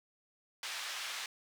white band-pass noise, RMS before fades -41 dBFS, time 0.63-1.26 s, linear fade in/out 2 ms, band 1100 to 4400 Hz, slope 12 dB/octave, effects none

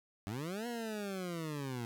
20% pulse linear two-way sweep, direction up then down, 93.1 to 242.8 to 115 Hz, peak -33 dBFS, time 0.27-1.85 s, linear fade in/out 0 ms, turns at 0.67 s, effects none

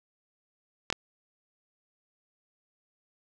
clicks, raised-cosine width 0.2 ms, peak -9 dBFS, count 2, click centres 0.902 / 0.926 s, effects none

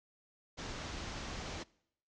pink low-pass noise, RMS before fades -43 dBFS, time 0.57-1.64 s, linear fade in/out 20 ms, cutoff 6800 Hz, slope 48 dB/octave, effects noise-tail reverb RT60 0.7 s tail -23 dB re dry

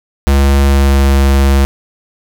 square tone with pitch glide, 69.3 to 68.54 Hz, C#2 to C#2, 0 to -19 cents, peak -7 dBFS, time 0.27-1.65 s, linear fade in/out 0 ms, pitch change -19 cents, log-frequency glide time 0.6-1.08 s, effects none

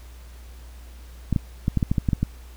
clicks, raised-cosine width 5 ms, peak -8 dBFS, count 10, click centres 1.327 / 1.362 / 1.681 / 1.773 / 1.828 / 1.915 / 1.982 / 2.088 / 2.132 / 2.23 s, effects added 60 Hz sine -40 dBFS peak until 2.56 s + pink hiss -52 dBFS RMS until 2.56 s

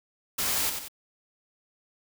white noise with echo, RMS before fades -28 dBFS, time 0.38-0.7 s, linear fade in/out 10 ms, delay 92 ms, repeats 2, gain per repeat -6 dB, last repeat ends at 0.884 s, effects none

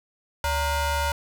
30% pulse ring-modulated tone, 499.8 Hz, B4, 21 cents sharp, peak -17 dBFS, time 0.44-1.12 s, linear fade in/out 2 ms, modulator 427 Hz, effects none

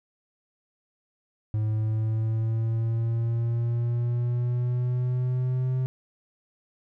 triangle exponential sweep, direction up, 107.6 to 129.3 Hz, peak -21 dBFS, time 1.54-5.86 s, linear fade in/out 0 ms, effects none

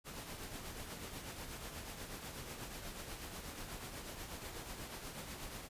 pink noise with tremolo, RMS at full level -45 dBFS, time 0.04-5.69 s, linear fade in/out 50 ms, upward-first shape triangle, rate 8.2 Hz, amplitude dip 50%, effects resampled to 32000 Hz

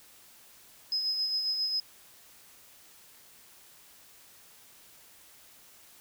sine tone with tremolo, 5080 Hz, D#8, 35 cents sharp, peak -26 dBFS, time 0.92-1.8 s, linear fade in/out 2 ms, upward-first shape sine, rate 7.4 Hz, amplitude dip 40%, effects white hiss -56 dBFS RMS until 6 s

